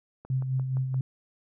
click train, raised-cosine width 1 ms, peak -31 dBFS, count 5, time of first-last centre 0.25-0.943 s, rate 5.77 Hz
sine tone with tremolo, 130.81 Hz, C3, in tune, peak -23 dBFS, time 0.3-1.01 s, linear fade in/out 2 ms, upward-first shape sine, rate 4.7 Hz, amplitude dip 50%
effects none

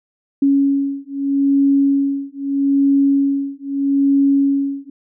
sine beating tone pair, 277.2 / 277.99 Hz, C#4 / C#4, 0 / +5 cents, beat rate 0.79 Hz, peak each -16 dBFS, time 0.42-4.9 s, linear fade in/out 5 ms, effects none

